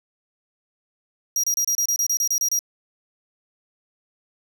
40% pulse tone bursts, 5720 Hz, F8, 41 cents sharp, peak -18 dBFS, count 12, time 1.36-2.591 s, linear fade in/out 2 ms, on 76 ms, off 29 ms, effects none

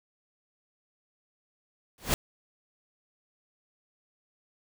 pink noise with exponential growth, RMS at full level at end -21 dBFS, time 1.98-2.14 s, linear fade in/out 1 ms, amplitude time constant 34 ms, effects none

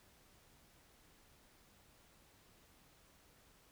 silence, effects pink hiss -67 dBFS RMS until 3.71 s

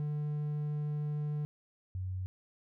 triangle / sine tone pair in turn, 148.9 / 92.92 Hz, D3 / F#2, +24 / +8 cents, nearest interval minor sixth, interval 816 cents, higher first, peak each -30 / -34 dBFS, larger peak first, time 0-1.45 / 1.95-2.26 s, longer first, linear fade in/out 0 ms, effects none

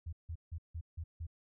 sine tone bursts, 82.41 Hz, E2, in tune, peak -38 dBFS, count 6, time 0.06-1.268 s, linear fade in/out 10 ms, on 68 ms, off 160 ms, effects none

